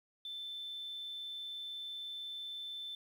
sine tone, 3534 Hz, A7, 7 cents sharp, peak -40 dBFS, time 0.25-2.95 s, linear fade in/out 2 ms, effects tanh soft clip ceiling -36 dBFS + 11-bit

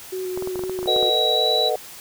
sine tone with vibrato, 370 Hz, F#4, in tune, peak -25 dBFS, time 0.12-1.1 s, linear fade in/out 10 ms, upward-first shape square, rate 3.8 Hz, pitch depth 15 cents each way
clicks, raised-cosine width 1 ms, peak -18 dBFS, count 12, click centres 0.375 / 0.424 / 0.474 / 0.557 / 0.593 / 0.637 / 0.696 / 0.79 / 0.829 / 0.859 / 0.963 / 1.028 s
sine tone with pitch glide, 3884 to 3925 Hz, B7 to B7, -30 to -11 cents, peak -19 dBFS, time 0.87-1.7 s, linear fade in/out 20 ms, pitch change +19 cents, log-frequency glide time 1.26-1.48 s
sine chord, B dominant seventh, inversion third, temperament just, 444.5 / 493.9 / 617.4 / 740.8 Hz, A4 / B4 / D#5 / F#5, +18 / 0 / -14 / +2 cents, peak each -25 dBFS, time 0.87-1.76 s, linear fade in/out 5 ms
effects white hiss -40 dBFS RMS until 2 s

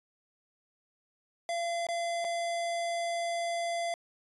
square tone with dropouts, 683 Hz, F5, 39 cents flat, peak -31 dBFS, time 1.49-3.94 s, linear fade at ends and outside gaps 1 ms, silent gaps 1.868-1.887 / 2.244-2.248 s, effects resampled to 24000 Hz

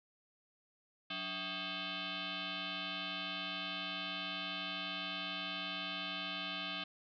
sine tone with frequency modulation, 183.3 Hz, F#3, 16 cents flat, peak -38 dBFS, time 1.1-6.84 s, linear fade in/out 5 ms, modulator 474 Hz, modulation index 7.8, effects none

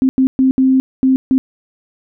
sine tone bursts at uneven times, 262.4 Hz, C4, 5 cents sharp, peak -8 dBFS, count 6, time 0.02-0.09 / 0.18-0.27 / 0.39-0.51 / 0.58-0.8 / 1.03-1.16 / 1.31-1.38 s, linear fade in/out 0 ms, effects none

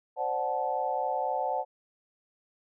sine chord, D dominant seventh, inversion third, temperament equal with one note detuned, 523.3 / 587.3 / 740 / 870.9 Hz, C5 / D5 / F#5 / A5, 0 / 0 / 0 / -18 cents, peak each -34 / -35 / -31 / -32 dBFS, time 0.16-1.65 s, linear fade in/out 50 ms, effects none

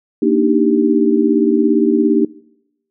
sine chord, Eb major seventh, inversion second, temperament equal, 233.1 / 293.7 / 311.1 / 392 Hz, Bb3 / D4 / Eb4 / G4, 0 / 0 / 0 / 0 cents, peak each -16 dBFS, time 0.22-2.25 s, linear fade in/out 5 ms, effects noise-tail reverb RT60 0.9 s tail -23 dB re dry

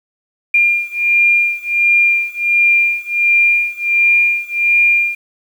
sine beating tone pair, 2399 / 2400.4 Hz, D7 / D7, +36 / +37 cents, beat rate 1.4 Hz, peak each -13 / -14 dBFS, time 0.54-5.15 s, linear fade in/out 5 ms, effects 7-bit

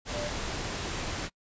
sine tone in noise, 593 Hz, D5, 17 cents sharp, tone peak -33 dBFS, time 0.11-0.31 s, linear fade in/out 50 ms, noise pink, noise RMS -34 dBFS, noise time 0.05-1.3 s, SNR -2 dB, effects noise-tail reverb RT60 0.1 s tail -26 dB re dry + resampled to 16000 Hz

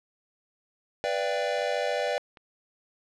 square chord, G dominant seventh, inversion first, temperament equal with one note detuned, 493.9 / 587.3 / 682.1 / 784 Hz, B4 / D5 / F5 / G5, 0 / 0 / -41 / 0 cents, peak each -32 / -30 / -34 / -35 dBFS, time 1.04-2.18 s, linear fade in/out 0 ms
clicks, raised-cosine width 0.3 ms, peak -33 dBFS, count 5, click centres 1.585 / 1.621 / 1.998 / 2.073 / 2.372 s
effects low-pass 5000 Hz 12 dB/octave

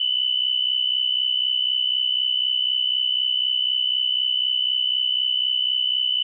sine tone pair together, 2960 / 3024 Hz, F#7 / F#7, 0 / +37 cents, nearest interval unison, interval 37 cents, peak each -22 dBFS, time 0-6.23 s, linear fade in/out 5 ms, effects none

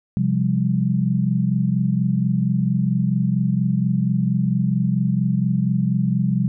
sine chord, C suspended fourth, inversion none, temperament equal with one note detuned, 130.81 / 174.61 / 198.96 Hz, C3 / F3 / G3, 0 / 0 / +26 cents, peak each -21 dBFS, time 0.17-6.48 s, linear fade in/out 0 ms, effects none

